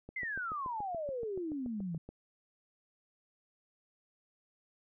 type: click train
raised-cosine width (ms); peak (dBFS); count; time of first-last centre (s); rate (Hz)
2; -33; 15; 0.09-2.09; 7
type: exponential sweep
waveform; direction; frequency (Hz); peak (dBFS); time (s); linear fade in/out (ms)
sine; down; 2118 to 155.56; -35; 0.16-1.98; 5
effects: none